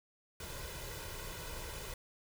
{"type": "noise with comb filter", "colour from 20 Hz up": "pink", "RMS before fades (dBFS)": -44, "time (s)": [0.4, 1.94], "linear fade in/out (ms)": 2, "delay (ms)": 2, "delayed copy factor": 0.65, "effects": []}